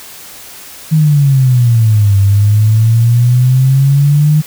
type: exponential two-way sweep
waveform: sine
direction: down then up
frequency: 159.6 to 98 to 154.1 Hz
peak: -5 dBFS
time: 0.91-4.42 s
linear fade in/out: 20 ms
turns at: 2.18 s
effects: white hiss -32 dBFS RMS until 4.46 s